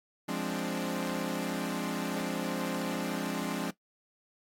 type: chord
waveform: sawtooth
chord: D half-diminished seventh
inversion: first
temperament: equal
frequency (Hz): 174.61 / 207.7 / 261.6 / 293.7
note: F3 / Ab3 / C4 / D4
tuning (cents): 0 / 0 / 0 / 0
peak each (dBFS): -33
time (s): 0.28-3.71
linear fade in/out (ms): 10
effects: noise-tail reverb RT60 0.1 s tail -17 dB re dry + AAC 64 kbps